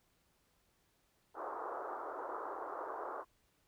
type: band-pass noise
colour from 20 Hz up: white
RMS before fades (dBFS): -43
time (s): 1.34-3.25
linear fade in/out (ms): 50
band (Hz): 340 to 1300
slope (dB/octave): 48
effects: pink hiss -75 dBFS RMS until 3.67 s